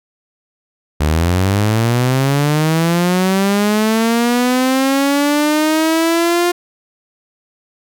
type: linear sweep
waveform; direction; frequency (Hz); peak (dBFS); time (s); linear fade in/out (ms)
sawtooth; up; 72.6 to 353.2; -8; 1-6.52; 10
effects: none